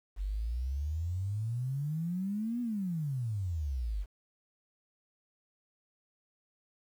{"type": "exponential two-way sweep", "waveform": "sine", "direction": "up then down", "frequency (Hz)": [45.97, 246.6, 45.97], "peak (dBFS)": -31, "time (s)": [0.16, 4.06], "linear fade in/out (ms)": 50, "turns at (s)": 2.61, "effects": ["10-bit"]}